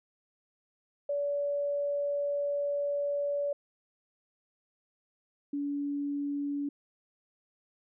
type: tone pair in turn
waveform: sine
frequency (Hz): 573 / 285.7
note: D5 / D4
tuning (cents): -43 / -48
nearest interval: octave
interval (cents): 1205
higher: first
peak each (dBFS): -28 / -30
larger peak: first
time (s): 1.09-3.53 / 5.53-6.69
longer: first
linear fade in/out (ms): 5
effects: none